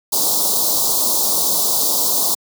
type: band-stop noise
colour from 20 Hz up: white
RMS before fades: -17 dBFS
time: 0.12-2.35 s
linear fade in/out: 10 ms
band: 1100 to 3800 Hz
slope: 48 dB/octave
effects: high-pass 200 Hz 12 dB/octave